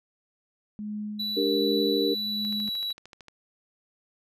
sine tone with tremolo, 210.3 Hz, G#3, 22 cents sharp, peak -30 dBFS, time 0.79-2.69 s, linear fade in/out 0 ms, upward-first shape sine, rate 1.3 Hz, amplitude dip 60%
triangle tone with pitch glide, 3951 to 3917 Hz, B7 to B7, 0 to -15 cents, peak -27 dBFS, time 1.19-2.93 s, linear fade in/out 10 ms, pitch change -15 cents, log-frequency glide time 2.26-2.78 s
sine chord, G minor, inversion second, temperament equal with one note detuned, 293.7 / 393.8 / 466.2 Hz, D4 / G4 / Bb4, 0 / +8 / 0 cents, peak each -27 dBFS, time 1.36-2.15 s, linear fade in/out 20 ms
click train, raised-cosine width 0.2 ms, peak -28 dBFS, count 12, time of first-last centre 2.45-3.283 s, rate 13.2 Hz
effects none

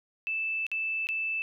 sine tone with dropouts, 2637 Hz, E7, in tune, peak -28 dBFS, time 0.27-1.42 s, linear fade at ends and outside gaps 0 ms, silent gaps 0.666-0.716 / 1.07-1.089 s, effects none

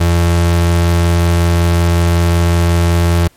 35% pulse tone, 85.4 Hz, F2, 38 cents flat, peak -7 dBFS, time 0-3.28 s, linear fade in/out 10 ms, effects pink hiss -50 dBFS RMS until 3.36 s + MP3 64 kbps

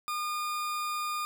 40% pulse tone, 1215 Hz, D#6, 42 cents flat, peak -30 dBFS, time 0.08-1.25 s, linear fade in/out 0 ms, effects none

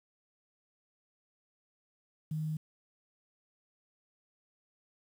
sine tone with quantisation, 155.56 Hz, D#3, in tune, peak -32 dBFS, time 2.31-2.57 s, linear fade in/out 5 ms, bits 10, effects none

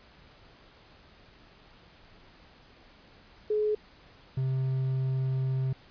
sine / triangle tone pair in turn, 424.5 / 131.64 Hz, G#4 / C3, +38 / +11 cents, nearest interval octave + minor sixth, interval 2027 cents, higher first, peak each -24 dBFS, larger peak neither, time 3.5-3.75 / 4.37-5.73 s, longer second, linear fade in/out 5 ms, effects pink hiss -56 dBFS RMS until 5.9 s + resampled to 11025 Hz

